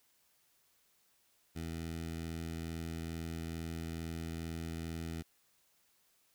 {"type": "tone with notch filter", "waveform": "15% pulse", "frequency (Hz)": 82.3, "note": "E2", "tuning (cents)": -2, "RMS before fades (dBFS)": -41, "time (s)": [1.55, 5.23], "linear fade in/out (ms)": 20, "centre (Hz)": 970, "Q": 1.2, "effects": ["white hiss -72 dBFS RMS until 6.34 s"]}